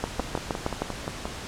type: two click trains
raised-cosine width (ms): 1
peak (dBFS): -15 / -11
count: 7 / 6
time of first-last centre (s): 0.2-1.254 / 0.04-0.82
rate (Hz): 5.69 / 6.41
effects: pink hiss -37 dBFS RMS until 1.47 s + low-pass 8000 Hz 12 dB/octave